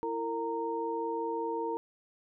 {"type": "tone cluster", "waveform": "sine", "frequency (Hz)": [332.3, 457.5, 925], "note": ["E4", "A#4", "A#5"], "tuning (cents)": [14, -32, -14], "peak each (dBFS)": [-37, -34, -35], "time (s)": [0.03, 1.77], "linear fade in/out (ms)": 0, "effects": []}